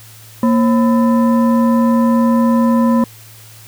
sine tone with frequency modulation, 233.1 Hz, A#3, in tune, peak -9 dBFS, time 0.43-3.04 s, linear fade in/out 2 ms, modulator 771 Hz, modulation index 0.61, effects added 110 Hz sine -40 dBFS peak until 3.67 s + white hiss -41 dBFS RMS until 3.67 s

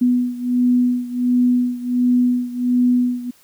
sine beating tone pair, 246.5 / 247.9 Hz, B3 / B3, -3 / +7 cents, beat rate 1.4 Hz, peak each -16 / -19 dBFS, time 0.01-3.31 s, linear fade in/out 10 ms, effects white hiss -53 dBFS RMS until 3.43 s

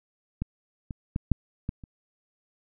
clicks, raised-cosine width 5 ms, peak -16 / -22 / -15 / -8 / -17 / -30 dBFS, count 6, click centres 0.42 / 0.908 / 1.161 / 1.317 / 1.691 / 1.838 s, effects none

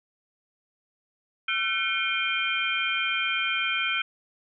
sine tone cluster, 1353 / 1518 / 2180 / 2408 / 3141 Hz, E6 / F#6 / C#7 / D7 / G7, +45 / +44 / -29 / +43 / +3 cents, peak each -32 / -31 / -34 / -28 / -30 dBFS, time 1.48-4.02 s, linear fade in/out 5 ms, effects none

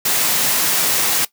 white high-pass noise, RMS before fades -17 dBFS, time 0.05-1.25 s, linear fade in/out 5 ms, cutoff 110 Hz, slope 48 dB/octave, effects noise-tail reverb RT60 0.1 s tail -17 dB re dry

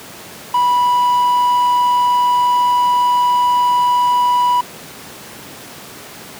triangle tone with quantisation, 981 Hz, B5, 12 cents flat, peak -9 dBFS, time 0.54-4.61 s, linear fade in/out 5 ms, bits 6, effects pink hiss -34 dBFS RMS until 6.39 s + high-pass 150 Hz 12 dB/octave

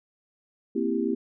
sine chord, C dominant seventh, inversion third, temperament equal with one note detuned, 233.1 / 261.6 / 329.6 / 394.7 Hz, Bb3 / C4 / E4 / G4, 0 / 0 / 0 / +12 cents, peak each -29 dBFS, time 0.75-1.15 s, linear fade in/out 10 ms, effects none

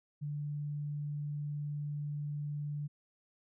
sine tone, 146.83 Hz, D3, in tune, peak -35 dBFS, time 0.21-2.88 s, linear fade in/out 20 ms, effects none

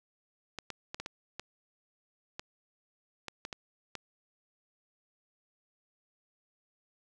clicks, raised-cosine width 0.2 ms, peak -21 dBFS, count 11, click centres 0.587 / 0.703 / 0.945 / 1 / 1.061 / 1.396 / 2.395 / 3.283 / 3.451 / 3.528 / 3.953 s, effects none

